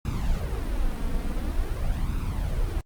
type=noise with flanger; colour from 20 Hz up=brown; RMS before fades=-26 dBFS; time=0.05-2.81 s; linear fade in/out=2 ms; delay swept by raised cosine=0.78 to 4.38 ms; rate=0.47 Hz; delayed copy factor=+0.6; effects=Opus 48 kbps